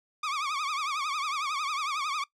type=tone with vibrato; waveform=sawtooth; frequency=1174.7 Hz; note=D6; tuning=in tune; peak=-25 dBFS; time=0.23-2.24 s; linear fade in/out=5 ms; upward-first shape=triangle; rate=11 Hz; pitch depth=160 cents each way; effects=noise-tail reverb RT60 0.1 s tail -20 dB re dry + low-pass 6000 Hz 12 dB/octave